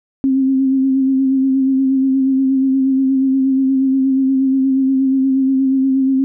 sine tone with vibrato, 266.3 Hz, C4, 31 cents sharp, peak -11 dBFS, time 0.24-6.24 s, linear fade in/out 0 ms, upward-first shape sine, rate 8.4 Hz, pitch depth 27 cents each way, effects none

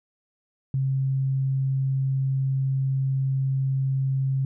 sine tone, 134.2 Hz, C3, 44 cents sharp, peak -21 dBFS, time 0.74-4.45 s, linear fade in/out 2 ms, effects none

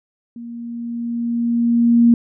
sine tone with level ramp, 235.2 Hz, A#3, 16 cents sharp, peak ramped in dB -30 to -7 dBFS, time 0.36-2.14 s, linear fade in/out 2 ms, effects none

